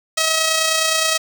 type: tone with amplitude modulation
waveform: 5% pulse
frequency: 640 Hz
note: D#5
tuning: 49 cents sharp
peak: -3 dBFS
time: 0.17-1.18 s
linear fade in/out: 10 ms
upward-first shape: sine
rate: 29.6 Hz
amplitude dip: 35%
effects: none